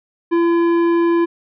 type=tone with tanh clipping; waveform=sine; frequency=339 Hz; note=E4; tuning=49 cents sharp; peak=-14 dBFS; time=0.31-1.26 s; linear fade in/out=20 ms; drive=12 dB; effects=none